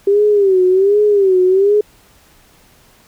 sine tone with vibrato, 392 Hz, G4, in tune, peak -8 dBFS, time 0.07-1.81 s, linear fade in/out 5 ms, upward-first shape sine, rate 1.3 Hz, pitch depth 120 cents each way, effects pink hiss -49 dBFS RMS until 3.07 s

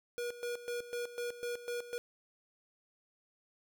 square tone with tremolo, 480.8 Hz, B4, 46 cents flat, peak -36 dBFS, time 0.18-1.98 s, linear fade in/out 0 ms, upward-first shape square, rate 4 Hz, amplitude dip 75%, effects none

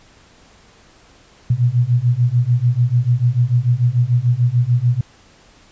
sine beating tone pair, 118.5 / 125.3 Hz, A#2 / B2, +29 / +25 cents, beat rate 6.8 Hz, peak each -16 / -15 dBFS, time 1.5-5.01 s, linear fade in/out 5 ms, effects pink hiss -49 dBFS RMS until 5.71 s + resampled to 16000 Hz

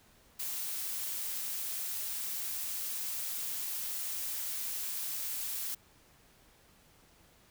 blue noise, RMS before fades -37 dBFS, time 0.39-5.75 s, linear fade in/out 10 ms, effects pink hiss -63 dBFS RMS until 7.5 s

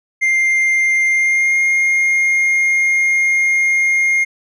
triangle tone with pitch glide, 2103 to 2129 Hz, C7 to C7, +8 to +30 cents, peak -10 dBFS, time 0.21-4.25 s, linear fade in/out 20 ms, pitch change +22 cents, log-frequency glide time 1.09-1.58 s, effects resampled to 24000 Hz

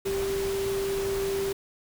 sine tone in noise, 392 Hz, G4, in tune, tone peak -26 dBFS, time 0.05-1.53 s, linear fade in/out 10 ms, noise pink, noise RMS -36 dBFS, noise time 0.05-1.53 s, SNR +7 dB, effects none

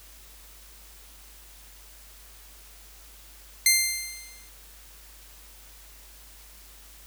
10% pulse tone with exponential decay, 2093 Hz, C7, in tune, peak -6 dBFS, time 3.66-4.49 s, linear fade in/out 2 ms, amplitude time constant 180 ms, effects added 50 Hz sine -51 dBFS peak until 7.06 s + white hiss -51 dBFS RMS until 7.06 s

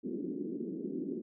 white band-pass noise, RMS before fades -38 dBFS, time 0.03-1.22 s, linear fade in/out 20 ms, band 190 to 380 Hz, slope 48 dB/octave, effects none

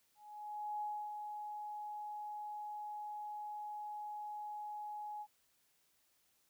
sine tone with ADSR envelope, 839 Hz, G#5, 17 cents sharp, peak -37 dBFS, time 0.15-5.27 s, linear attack 660 ms, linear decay 290 ms, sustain -5 dB, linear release 57 ms, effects white hiss -75 dBFS RMS until 6.49 s

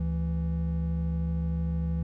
triangle tone pair together, 73 / 165.98 Hz, D2 / E3, -10 / +12 cents, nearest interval octave + major second, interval 1422 cents, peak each -27 dBFS, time 0-2.03 s, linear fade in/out 5 ms, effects none

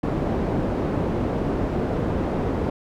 white low-pass noise, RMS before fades -24 dBFS, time 0.03-2.7 s, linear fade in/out 5 ms, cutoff 420 Hz, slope 12 dB/octave, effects none

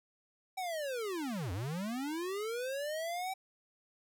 square linear two-way sweep, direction down then up, 772 to 83 to 772 Hz, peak -36 dBFS, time 0.57-3.34 s, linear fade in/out 10 ms, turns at 1.52 s, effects none

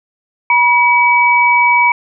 sine tone pair together, 965.3 / 2280 Hz, B5 / C#7, -40 / +48 cents, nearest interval octave + minor third, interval 1488 cents, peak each -10 dBFS, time 0.5-1.92 s, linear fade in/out 2 ms, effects none

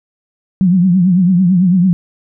sine tone with vibrato, 181.6 Hz, F#3, 32 cents flat, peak -7 dBFS, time 0.61-1.93 s, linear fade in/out 0 ms, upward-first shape triangle, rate 9 Hz, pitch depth 130 cents each way, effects none

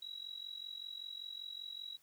sine tone with amplitude modulation, 3881 Hz, B7, 31 cents flat, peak -40 dBFS, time 0.02-1.97 s, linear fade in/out 5 ms, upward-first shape sine, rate 45.2 Hz, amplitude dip 85%, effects white hiss -70 dBFS RMS until 2.02 s

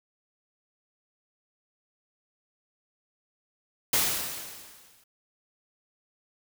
white noise with exponential decay, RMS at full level -22 dBFS, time 3.93-5.04 s, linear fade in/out 5 ms, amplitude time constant 240 ms, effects none

